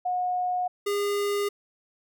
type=tone pair in turn; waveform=sine / square; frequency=725 / 406.9 Hz; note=F#5 / G#4; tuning=-35 / -35 cents; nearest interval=minor seventh; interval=1000 cents; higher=first; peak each=-24 / -25 dBFS; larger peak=first; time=0.05-0.68 / 0.86-1.49 s; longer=neither; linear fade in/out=10 ms; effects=none